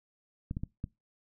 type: clicks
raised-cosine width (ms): 5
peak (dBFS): -22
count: 4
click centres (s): 0.511 / 0.569 / 0.635 / 0.841
effects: noise-tail reverb RT60 0.2 s tail -22 dB re dry